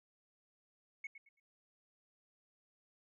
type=tone with echo; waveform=sine; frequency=2200 Hz; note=C#7; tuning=14 cents flat; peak=-39 dBFS; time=1.04-1.07 s; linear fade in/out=5 ms; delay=110 ms; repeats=3; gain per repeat=-12 dB; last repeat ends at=1.4 s; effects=tanh soft clip ceiling -38 dBFS